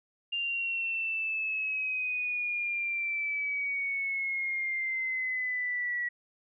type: exponential sweep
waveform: sine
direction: down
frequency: 2801 to 1929 Hz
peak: -29 dBFS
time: 0.32-6.09 s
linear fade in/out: 10 ms
effects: none